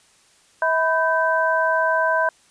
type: tone cluster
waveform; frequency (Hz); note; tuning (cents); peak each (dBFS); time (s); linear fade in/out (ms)
sine; 645 / 993 / 1552; E5 / B5 / G6; -38 / +9 / -18; -21; 0.62-2.29; 2
effects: white hiss -56 dBFS RMS until 2.5 s + resampled to 22050 Hz